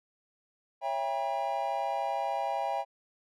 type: chord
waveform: triangle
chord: C# diminished seventh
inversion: none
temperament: just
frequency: 554.4 / 665.2 / 798.3 / 957.9 Hz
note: C#5 / E5 / G5 / Bb5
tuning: 0 / +16 / +31 / +47 cents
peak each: -36 / -33 / -30 / -35 dBFS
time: 0.81-2.85 s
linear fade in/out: 50 ms
effects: none